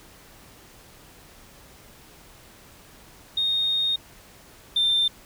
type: tone pair in turn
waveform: sine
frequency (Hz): 3700 / 3584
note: A#7 / A7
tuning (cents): -14 / +31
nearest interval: minor second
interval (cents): 55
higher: first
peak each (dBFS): -20 / -17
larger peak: second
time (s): 3.37-3.96 / 4.76-5.08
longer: first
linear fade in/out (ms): 5
effects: tanh soft clip ceiling -15 dBFS + pink hiss -50 dBFS RMS until 5.25 s